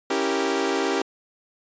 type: chord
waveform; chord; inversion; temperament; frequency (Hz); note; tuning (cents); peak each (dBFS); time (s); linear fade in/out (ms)
sawtooth; C# diminished seventh; none; equal; 277.2 / 329.6 / 392 / 466.2; C#4 / E4 / G4 / Bb4; 0 / 0 / 0 / 0; -24 / -25 / -21 / -25; 0.1-1.02; 5
effects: resampled to 16000 Hz